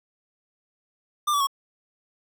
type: tone with pitch steps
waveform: square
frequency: 1194 / 1147.3 / 1102.5 Hz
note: D6 / D6 / C#6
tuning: +28 / -41 / -10 cents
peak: -21 dBFS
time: 1.27-1.471 s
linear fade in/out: 10 ms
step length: 67 ms
effects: none